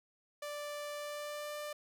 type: tone with pitch glide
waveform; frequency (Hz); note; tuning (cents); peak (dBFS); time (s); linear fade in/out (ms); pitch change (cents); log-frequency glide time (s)
sawtooth; 587.3 to 594.1; D5 to D5; 0 to +20; -36; 0.42-1.73; 5; +20; 0.96-1.58
effects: none